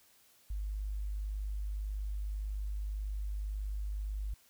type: tone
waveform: sine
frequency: 50.9 Hz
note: G#1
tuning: 34 cents flat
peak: -34 dBFS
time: 0.5-4.34 s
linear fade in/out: 5 ms
effects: white hiss -65 dBFS RMS until 4.49 s